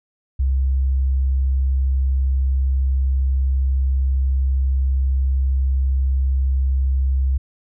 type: tone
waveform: sine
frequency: 66.3 Hz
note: C2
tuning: 23 cents sharp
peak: -15 dBFS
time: 0.39-7.38 s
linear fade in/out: 10 ms
effects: none